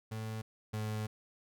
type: tone pair in turn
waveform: 35% pulse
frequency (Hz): 110.1 / 107.71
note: A2 / A2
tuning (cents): +2 / -36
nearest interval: unison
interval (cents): 38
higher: first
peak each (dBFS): -36 / -33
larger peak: second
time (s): 0.11-0.42 / 0.73-1.07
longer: second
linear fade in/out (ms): 10
effects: none